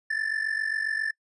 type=ring-modulated tone; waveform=triangle; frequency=1760 Hz; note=A6; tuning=in tune; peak=-21 dBFS; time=0.1-1.11 s; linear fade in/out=5 ms; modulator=23.7 Hz; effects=noise-tail reverb RT60 0.1 s tail -26 dB re dry + resampled to 24000 Hz